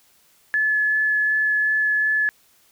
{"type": "tone with vibrato", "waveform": "sine", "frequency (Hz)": 1718, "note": "A6", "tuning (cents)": -42, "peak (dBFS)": -17, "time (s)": [0.54, 2.29], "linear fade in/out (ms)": 0, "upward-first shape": "sine", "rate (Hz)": 2.7, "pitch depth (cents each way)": 8, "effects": ["white hiss -58 dBFS RMS until 2.71 s"]}